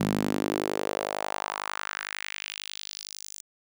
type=tone with high-pass filter sweep; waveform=sawtooth; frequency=51 Hz; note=G#1; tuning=31 cents flat; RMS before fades=-32 dBFS; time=0-3.41 s; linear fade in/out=5 ms; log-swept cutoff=180 to 7200 Hz; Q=2.3; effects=none